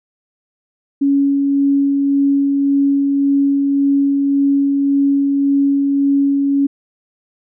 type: tone with tremolo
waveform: sine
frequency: 279.1 Hz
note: C#4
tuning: 12 cents sharp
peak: -10 dBFS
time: 1.01-6.67 s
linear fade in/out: 10 ms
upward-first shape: sine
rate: 1.8 Hz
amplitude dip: 25%
effects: none